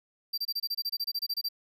square tone bursts, 4700 Hz, D8, 1 cent sharp, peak -29 dBFS, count 16, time 0.33-1.488 s, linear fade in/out 10 ms, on 48 ms, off 26 ms, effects none

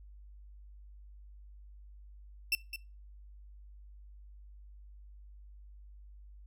30% pulse tone with echo, 2678 Hz, E7, 27 cents sharp, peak -24 dBFS, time 2.52-2.55 s, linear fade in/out 2 ms, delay 210 ms, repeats 1, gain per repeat -11 dB, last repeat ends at 2.76 s, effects noise-tail reverb RT60 0.3 s tail -23 dB re dry + added 50 Hz sine -50 dBFS peak until 6.46 s

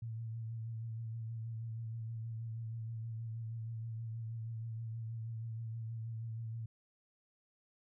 sine tone with vibrato, 113.3 Hz, A#2, 49 cents flat, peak -39 dBFS, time 0.02-6.66 s, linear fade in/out 5 ms, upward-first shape sine, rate 6.3 Hz, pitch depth 35 cents each way, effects none

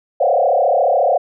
sine tone with frequency modulation, 630 Hz, D#5, 21 cents sharp, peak -11 dBFS, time 0.2-1.18 s, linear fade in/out 10 ms, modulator 34.2 Hz, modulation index 3.5, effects none

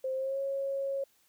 sine tone with pitch glide, 524 to 548.1 Hz, C5 to C#5, +2 to -20 cents, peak -30 dBFS, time 0.04-1.04 s, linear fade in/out 5 ms, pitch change +78 cents, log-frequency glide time 0.15-0.39 s, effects white hiss -68 dBFS RMS until 1.28 s

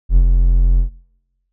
triangle tone with ADSR envelope, 43.65 Hz, F1, in tune, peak -3 dBFS, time 0.09-0.9 s, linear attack 71 ms, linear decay 80 ms, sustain -4 dB, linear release 110 ms, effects noise-tail reverb RT60 1.0 s tail -24 dB re dry

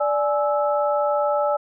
sine tone cluster, 586 / 839 / 1311 Hz, D5 / G#5 / E6, -4 / +17 / -10 cents, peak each -20 / -24 / -26 dBFS, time 0-1.57 s, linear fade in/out 10 ms, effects none

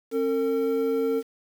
triangle tone pair together, 269.3 / 452.9 Hz, C#4 / A#4, -50 / -50 cents, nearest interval major sixth, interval 900 cents, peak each -26 / -21 dBFS, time 0.11-1.23 s, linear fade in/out 50 ms, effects 8-bit

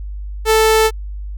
sawtooth tone, 440 Hz, A4, in tune, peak -6 dBFS, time 0.45-0.91 s, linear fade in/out 50 ms, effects added 50 Hz sine -24 dBFS peak until 1.37 s

